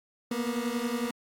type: beating tone pair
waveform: 30% pulse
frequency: 233.1 / 244.1 Hz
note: A#3 / B3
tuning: 0 / -20 cents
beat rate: 11 Hz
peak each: -29 dBFS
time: 0.31-1.11 s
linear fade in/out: 5 ms
effects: AAC 64 kbps